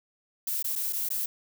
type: noise with dropouts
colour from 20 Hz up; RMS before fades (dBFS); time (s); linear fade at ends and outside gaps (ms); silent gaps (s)
violet; -30; 0.47-1.26; 5; 0.626-0.643 / 0.755-0.759 / 0.926-0.931 / 1.089-1.103
effects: none